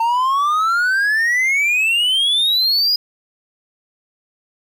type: exponential sweep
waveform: triangle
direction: up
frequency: 901 to 4978 Hz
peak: -12 dBFS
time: 0-2.96 s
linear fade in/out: 5 ms
effects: 8-bit